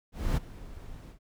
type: noise with ADSR envelope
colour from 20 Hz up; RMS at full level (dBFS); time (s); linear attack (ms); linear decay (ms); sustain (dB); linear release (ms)
brown; -25; 0.12-1.19; 250; 15; -19; 97
effects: none